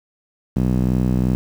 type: tone with band-pass filter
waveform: sawtooth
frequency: 62.8 Hz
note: B1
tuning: 30 cents sharp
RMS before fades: -18 dBFS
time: 0.56-1.35 s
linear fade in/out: 0 ms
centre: 190 Hz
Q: 1.7
effects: 7-bit